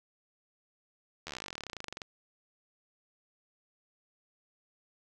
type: slowing click train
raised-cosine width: 0.2 ms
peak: -22 dBFS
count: 30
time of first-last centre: 1.27-2.018 s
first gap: 12 ms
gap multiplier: 1.05
effects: none